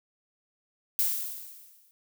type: noise with exponential decay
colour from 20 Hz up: violet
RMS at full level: -24 dBFS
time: 0.99-1.91 s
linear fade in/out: 0 ms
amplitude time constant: 200 ms
effects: none

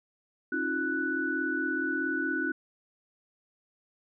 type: tone cluster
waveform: sine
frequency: 272.4 / 317 / 353.8 / 1484 Hz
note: C#4 / D#4 / F4 / F#6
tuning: -30 / +32 / +23 / +5 cents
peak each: -34 / -34 / -36 / -30 dBFS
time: 0.52-2.52 s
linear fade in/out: 5 ms
effects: none

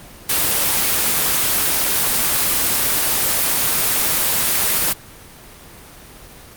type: noise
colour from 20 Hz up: white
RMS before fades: -17 dBFS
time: 0.29-4.93 s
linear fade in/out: 5 ms
effects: pink hiss -40 dBFS RMS until 6.56 s + Opus 24 kbps

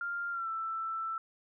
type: tone with pitch glide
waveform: sine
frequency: 1396.9 to 1328.4 Hz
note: F6 to E6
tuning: 0 to +13 cents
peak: -33 dBFS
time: 0.01-1.18 s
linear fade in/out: 2 ms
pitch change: -87 cents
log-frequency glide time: 0.31-0.49 s
effects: none

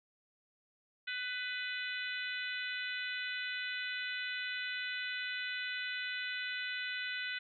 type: harmonic tone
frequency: 498.8 Hz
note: B4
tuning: 17 cents sharp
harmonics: 3 / 4 / 5 / 6 / 7 / 8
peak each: -40 / -42 / -44 / -46 / -47 / -48 dBFS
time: 1.07-7.39 s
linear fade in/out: 10 ms
effects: none

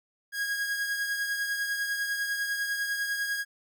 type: beating tone pair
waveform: 45% pulse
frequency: 1640 / 1650 Hz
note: G#6 / G#6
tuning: -22 / -12 cents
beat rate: 10 Hz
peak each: -29 / -38 dBFS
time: 0.32-3.45 s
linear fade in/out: 50 ms
effects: none

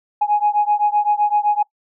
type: beating tone pair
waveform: sine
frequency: 830 / 837.8 Hz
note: G#5 / G#5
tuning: -1 / +15 cents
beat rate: 7.8 Hz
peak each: -16 / -17 dBFS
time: 0.21-1.63 s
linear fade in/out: 10 ms
effects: noise-tail reverb RT60 0.1 s tail -23 dB re dry + tanh soft clip ceiling -7 dBFS

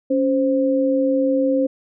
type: tone pair together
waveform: sine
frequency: 277.2 / 523.3 Hz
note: C#4 / C5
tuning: 0 / 0 cents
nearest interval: major seventh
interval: 1100 cents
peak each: -18 dBFS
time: 0.1-1.67 s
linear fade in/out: 10 ms
effects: none

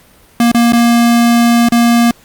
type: tone with dropouts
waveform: square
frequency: 235.6 Hz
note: A#3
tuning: 19 cents sharp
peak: -7 dBFS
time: 0.4-2.11 s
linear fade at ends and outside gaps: 2 ms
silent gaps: 0.516-0.546 / 0.723-0.732 / 1.687-1.721 s
effects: pink hiss -45 dBFS RMS until 2.24 s + Opus 48 kbps

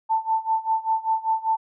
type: tone with tremolo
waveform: sine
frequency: 888 Hz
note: A5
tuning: 16 cents sharp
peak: -17 dBFS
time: 0.09-1.57 s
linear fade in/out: 20 ms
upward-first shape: sine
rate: 5.1 Hz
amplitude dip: 90%
effects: none

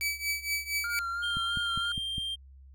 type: tone with tremolo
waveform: sawtooth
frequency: 2295 Hz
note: D7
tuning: 40 cents flat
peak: -23 dBFS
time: 0.01-0.99 s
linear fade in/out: 0 ms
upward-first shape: triangle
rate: 4.3 Hz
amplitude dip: 90%
type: tone with vibrato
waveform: triangle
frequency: 1396.9 Hz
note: F6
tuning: in tune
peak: -29 dBFS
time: 0.84-1.92 s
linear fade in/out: 2 ms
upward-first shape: sine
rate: 3 Hz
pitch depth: 32 cents each way
type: tone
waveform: triangle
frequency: 3178 Hz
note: G7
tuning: 23 cents sharp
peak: -30 dBFS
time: 1.22-2.36 s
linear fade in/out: 20 ms
type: click train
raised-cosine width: 5 ms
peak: -25 dBFS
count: 5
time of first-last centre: 1.37-2.181 s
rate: 4.93 Hz
effects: added 67 Hz sine -49 dBFS peak until 2.74 s

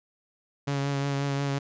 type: tone with vibrato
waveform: sawtooth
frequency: 140 Hz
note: C#3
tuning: 18 cents sharp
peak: -22 dBFS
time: 0.67-1.59 s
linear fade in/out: 10 ms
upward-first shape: triangle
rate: 5.6 Hz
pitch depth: 25 cents each way
effects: resampled to 16000 Hz

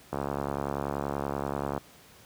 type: click train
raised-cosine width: 1 ms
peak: -16 dBFS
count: 117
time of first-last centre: 0.13-1.778 s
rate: 70.4 Hz
effects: pink hiss -54 dBFS RMS until 2.25 s + high-pass 80 Hz 12 dB/octave

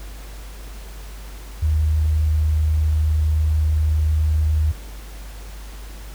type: tone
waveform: sine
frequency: 77.4 Hz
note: D#2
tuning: 9 cents flat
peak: -15 dBFS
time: 1.62-4.72 s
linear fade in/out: 10 ms
effects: added 50 Hz sine -33 dBFS peak until 6.14 s + pink hiss -43 dBFS RMS until 6.14 s

